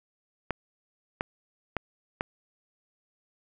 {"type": "clicks", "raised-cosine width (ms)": 0.5, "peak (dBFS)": -13, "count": 4, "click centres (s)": [0.507, 1.209, 1.767, 2.209], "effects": []}